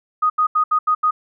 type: tone bursts at uneven times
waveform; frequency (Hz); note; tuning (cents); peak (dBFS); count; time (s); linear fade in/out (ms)
sine; 1244.5; D#6; 0; -13; 6; 0.22-0.3 / 0.38-0.47 / 0.55-0.64 / 0.71-0.79 / 0.87-0.95 / 1.03-1.11; 10
effects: none